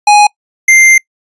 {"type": "tone pair in turn", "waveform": "square", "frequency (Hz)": [830.6, 2093], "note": ["G#5", "C7"], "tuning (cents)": [0, 0], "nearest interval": "octave + major third", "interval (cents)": 1600, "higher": "second", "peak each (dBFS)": -3, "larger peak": "neither", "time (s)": [[0.07, 0.27], [0.68, 0.98]], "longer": "second", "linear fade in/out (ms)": 5, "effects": ["noise-tail reverb RT60 0.1 s tail -24 dB re dry", "resampled to 22050 Hz"]}